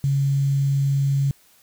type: tone with quantisation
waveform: sine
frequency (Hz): 138.59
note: C#3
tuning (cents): 0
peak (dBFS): -17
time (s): 0.04-1.31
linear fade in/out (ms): 0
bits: 7
effects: white hiss -56 dBFS RMS until 1.62 s